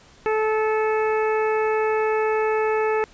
harmonic tone with a mistuned harmonic, 434.5 Hz, A4, 22 cents flat, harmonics 1 / 2 / 3 / 4 / 5 / 6, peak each -20 / -26 / -30 / -32 / -34 / -36 dBFS, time 0.26-3.04 s, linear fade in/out 0 ms, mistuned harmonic 5, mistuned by +19 cents, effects pink hiss -51 dBFS RMS until 3.13 s + resampled to 16000 Hz

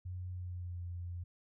sine tone with pitch glide, 90.7 to 87.66 Hz, F#2 to F2, -34 to +7 cents, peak -39 dBFS, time 0.05-1.24 s, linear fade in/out 10 ms, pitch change -59 cents, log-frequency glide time 0.33-0.83 s, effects none

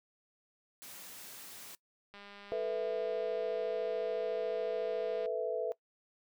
white high-pass noise, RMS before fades -49 dBFS, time 0.82-1.75 s, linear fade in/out 0 ms, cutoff 110 Hz, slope 24 dB/octave
click train, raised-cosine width 0.3 ms, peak -36 dBFS, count 631, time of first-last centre 2.14-5.259 s, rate 202 Hz
sine chord, A suspended second, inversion none, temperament equal, 440 / 493.9 / 659.3 Hz, A4 / B4 / E5, 0 / 0 / 0 cents, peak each -36 dBFS, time 2.52-5.72 s, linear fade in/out 0 ms
effects noise-tail reverb RT60 0.1 s tail -21 dB re dry

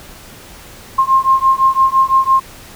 sine beating tone pair, 1061 / 1066.9 Hz, C6 / C6, +24 / +33 cents, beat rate 5.9 Hz, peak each -12 dBFS, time 0.98-2.4 s, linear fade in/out 10 ms, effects pink hiss -37 dBFS RMS until 2.75 s

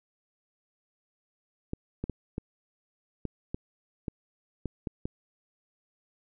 clicks, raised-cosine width 3 ms, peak -19 dBFS, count 10, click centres 1.734 / 2.04 / 2.097 / 2.381 / 3.253 / 3.545 / 4.082 / 4.657 / 4.872 / 5.055 s, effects none

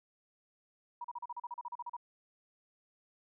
sine tone bursts, 961 Hz, B5, 48 cents flat, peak -38 dBFS, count 14, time 1.01-1.967 s, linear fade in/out 5 ms, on 34 ms, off 37 ms, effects none

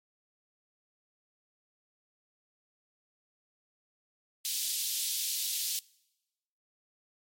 pink high-pass noise, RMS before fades -33 dBFS, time 4.45-5.79 s, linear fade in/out 0 ms, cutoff 3500 Hz, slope 24 dB/octave, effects noise-tail reverb RT60 1.0 s tail -25 dB re dry + MP3 64 kbps

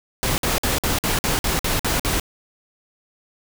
pink noise bursts, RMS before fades -21 dBFS, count 10, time 0.23-2.198 s, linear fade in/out 0 ms, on 150 ms, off 52 ms, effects none

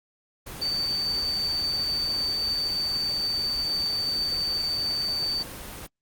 sine tone in noise, 4577 Hz, D8, 45 cents flat, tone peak -24 dBFS, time 0.61-5.43 s, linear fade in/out 10 ms, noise pink, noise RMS -38 dBFS, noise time 0.46-5.87 s, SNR +11 dB, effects Opus 24 kbps

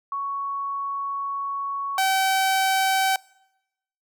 sine / sawtooth tone pair in turn, 1113 / 767.4 Hz, C#6 / G5, +7 / -37 cents, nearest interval tritone, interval 644 cents, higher first, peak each -25 / -15 dBFS, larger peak second, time 0.12-1.98 / 1.98-3.16 s, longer first, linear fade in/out 2 ms, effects noise-tail reverb RT60 0.9 s tail -25 dB re dry

